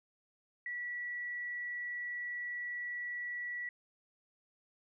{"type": "tone", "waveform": "sine", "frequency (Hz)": 1945, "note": "B6", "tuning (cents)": -27, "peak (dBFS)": -37, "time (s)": [0.66, 3.69], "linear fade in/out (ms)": 2, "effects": []}